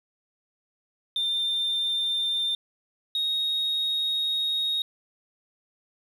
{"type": "tone pair in turn", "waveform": "sine", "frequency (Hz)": [3594, 3752], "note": ["A7", "A#7"], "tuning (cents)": [36, 11], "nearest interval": "minor second", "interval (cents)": 75, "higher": "second", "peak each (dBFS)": -22, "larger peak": "neither", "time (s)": [[1.16, 2.55], [3.15, 4.82]], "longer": "second", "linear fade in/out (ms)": 2, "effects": ["tanh soft clip ceiling -21 dBFS", "9-bit"]}